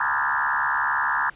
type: tone with frequency modulation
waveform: sine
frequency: 1318.5 Hz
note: E6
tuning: in tune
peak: -20 dBFS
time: 0-1.3 s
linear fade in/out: 5 ms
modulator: 71.1 Hz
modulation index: 6.1
effects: pink hiss -51 dBFS RMS until 1.35 s + resampled to 8000 Hz